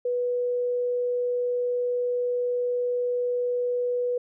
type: tone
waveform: sine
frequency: 490.5 Hz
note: B4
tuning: 12 cents flat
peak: -23 dBFS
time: 0.05-4.18 s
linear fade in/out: 5 ms
effects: none